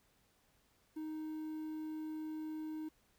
triangle tone with quantisation, 311.1 Hz, D#4, in tune, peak -38 dBFS, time 0.96-2.89 s, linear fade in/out 10 ms, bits 11, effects pink hiss -73 dBFS RMS until 3.18 s

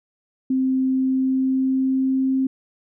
sine tone with pitch glide, 261.6 to 264.5 Hz, C4 to C4, 0 to +19 cents, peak -17 dBFS, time 0.5-2.47 s, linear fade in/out 5 ms, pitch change +19 cents, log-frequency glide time 0.82-2.35 s, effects none

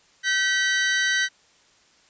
sawtooth tone pair together, 1538 / 1937.8 Hz, G6 / B6, -33 / -33 cents, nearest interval major third, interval 400 cents, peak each -19 dBFS, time 0.23-1.29 s, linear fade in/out 50 ms, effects white hiss -58 dBFS RMS until 2.09 s + resampled to 16000 Hz

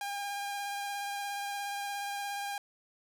sawtooth tone with vibrato, 806 Hz, G5, 48 cents sharp, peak -31 dBFS, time 0.01-2.58 s, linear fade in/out 2 ms, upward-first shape triangle, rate 17 Hz, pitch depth 17 cents each way, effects none

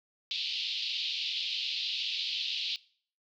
white band-pass noise, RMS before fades -34 dBFS, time 0.31-2.76 s, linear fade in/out 0 ms, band 2700 to 4400 Hz, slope 48 dB/octave, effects noise-tail reverb RT60 0.5 s tail -21 dB re dry

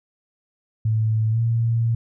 sine tone with pitch glide, 110 to 115.4 Hz, A2 to A#2, 0 to -17 cents, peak -17 dBFS, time 0.85-1.95 s, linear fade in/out 5 ms, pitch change +83 cents, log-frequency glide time 1.31-1.39 s, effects none

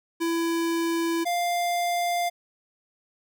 square tone pair in turn, 333.6 / 698.8 Hz, E4 / F5, +21 / +1 cents, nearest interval octave + minor second, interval 1280 cents, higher second, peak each -24 dBFS, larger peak neither, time 0.2-1.25 / 1.25-2.3 s, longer neither, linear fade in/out 20 ms, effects none

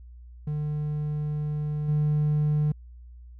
triangle tone with level steps, 150 Hz, D3, 37 cents sharp, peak -24 / -18 dBFS, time 0.47-2.72 s, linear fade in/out 5 ms, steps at 1.88 s, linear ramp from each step 10 ms, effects tanh soft clip ceiling -15 dBFS + added 60 Hz sine -43 dBFS peak until 3.39 s

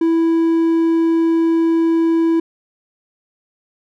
triangle tone, 329.6 Hz, E4, in tune, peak -10 dBFS, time 0.01-2.4 s, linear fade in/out 5 ms, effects none

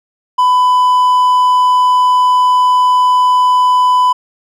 triangle tone, 1000 Hz, B5, 21 cents sharp, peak -5 dBFS, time 0.38-4.13 s, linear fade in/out 10 ms, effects none

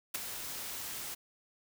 white noise with ADSR envelope, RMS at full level -32 dBFS, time 0.14-1.15 s, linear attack 9 ms, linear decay 15 ms, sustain -9 dB, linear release 15 ms, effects none

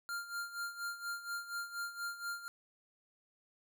square tone with tremolo, 1396.9 Hz, F6, in tune, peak -37 dBFS, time 0.09-2.48 s, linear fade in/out 0 ms, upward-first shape sine, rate 4.2 Hz, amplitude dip 75%, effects none

